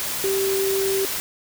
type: tone in noise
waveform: sine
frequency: 388.8 Hz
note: G4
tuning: 14 cents flat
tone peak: -20 dBFS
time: 0.24-1.05 s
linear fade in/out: 0 ms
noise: white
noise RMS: -27 dBFS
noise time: 0-1.2 s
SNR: +4 dB
effects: none